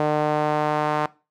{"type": "tone with band-pass filter sweep", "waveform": "sawtooth", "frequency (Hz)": 151, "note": "D3", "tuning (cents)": 48, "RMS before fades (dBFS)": -22, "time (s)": [0, 1.06], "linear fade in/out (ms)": 2, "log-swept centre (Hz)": [640, 960], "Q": 1.6, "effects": ["noise-tail reverb RT60 0.3 s tail -20 dB re dry"]}